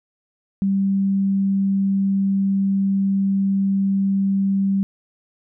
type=tone; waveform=sine; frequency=195.5 Hz; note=G3; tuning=4 cents flat; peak=-16 dBFS; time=0.62-4.83 s; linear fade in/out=0 ms; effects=none